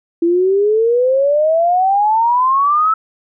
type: exponential sweep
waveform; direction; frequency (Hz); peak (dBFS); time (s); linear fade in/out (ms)
sine; up; 333 to 1318.5; -10; 0.22-2.94; 5
effects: none